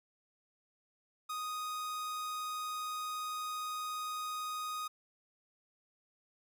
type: tone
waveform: 45% pulse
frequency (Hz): 1244.5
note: D#6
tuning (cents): 0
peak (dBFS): -37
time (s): 1.29-4.88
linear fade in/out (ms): 10
effects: none